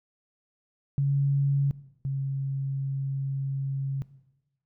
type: tone pair in turn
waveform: sine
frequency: 139.7 / 136.51 Hz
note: C#3 / C#3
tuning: +14 / -26 cents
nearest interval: unison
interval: 40 cents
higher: first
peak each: -21 / -26 dBFS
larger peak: first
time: 0.98-1.71 / 2.05-4.02 s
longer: second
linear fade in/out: 0 ms
effects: noise-tail reverb RT60 1.0 s tail -18 dB re dry